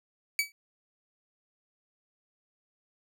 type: tone with exponential decay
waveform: sawtooth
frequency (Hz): 2285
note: D7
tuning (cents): -48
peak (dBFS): -18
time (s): 0.39-0.52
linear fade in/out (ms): 1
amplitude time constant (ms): 27
effects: none